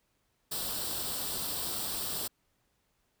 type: noise with comb filter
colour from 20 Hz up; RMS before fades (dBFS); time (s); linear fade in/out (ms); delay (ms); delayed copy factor
white; -35; 0.51-2.28; 10; 0.23; +0.65
effects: pink hiss -75 dBFS RMS until 3.2 s